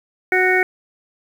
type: harmonic tone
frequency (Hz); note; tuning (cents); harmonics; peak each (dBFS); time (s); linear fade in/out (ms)
370; F#4; 0; 1 / 2 / 4 / 5 / 6; -18 / -22 / -21 / -19 / -19; 0.32-0.63; 2
effects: 7-bit